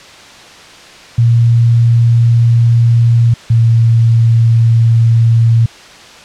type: tone pair in turn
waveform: sine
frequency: 117.1 / 114.96 Hz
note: A#2 / A#2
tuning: +8 / -24 cents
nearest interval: unison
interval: 32 cents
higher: first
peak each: -5 dBFS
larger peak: neither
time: 1.18-3.34 / 3.5-5.66 s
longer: neither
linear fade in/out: 5 ms
effects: white hiss -35 dBFS RMS until 6.24 s + low-pass 5000 Hz 12 dB/octave